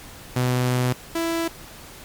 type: tone pair in turn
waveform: sawtooth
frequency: 125.4 / 332 Hz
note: B2 / E4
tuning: +27 / +12 cents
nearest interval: octave + perfect fourth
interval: 1685 cents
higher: second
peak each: -15 / -18 dBFS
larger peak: first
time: 0.36-0.93 / 1.15-1.48 s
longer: first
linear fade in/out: 5 ms
effects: pink hiss -42 dBFS RMS until 2.04 s + MP3 96 kbps